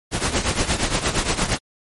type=noise with tremolo; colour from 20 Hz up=pink; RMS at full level=-18 dBFS; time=0.11-1.59 s; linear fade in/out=50 ms; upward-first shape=triangle; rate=8.6 Hz; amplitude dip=80%; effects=MP3 48 kbps